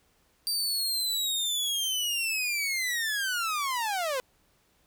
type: linear sweep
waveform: sawtooth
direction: down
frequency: 4699 to 493.9 Hz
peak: -24 dBFS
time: 0.47-4.2 s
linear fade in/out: 0 ms
effects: pink hiss -67 dBFS RMS until 4.86 s